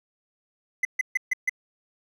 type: tone bursts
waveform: triangle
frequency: 2029 Hz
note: B6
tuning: 46 cents sharp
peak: -18 dBFS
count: 5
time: 0.83-1.495 s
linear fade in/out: 5 ms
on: 21 ms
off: 140 ms
effects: none